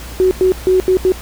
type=tone bursts at uneven times; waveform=sine; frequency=372 Hz; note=F#4; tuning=9 cents sharp; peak=-8 dBFS; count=5; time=0.2-0.31 / 0.41-0.52 / 0.67-0.8 / 0.88-0.97 / 1.05-1.12 s; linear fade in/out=0 ms; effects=added 60 Hz sine -29 dBFS peak until 1.21 s + pink hiss -33 dBFS RMS until 1.21 s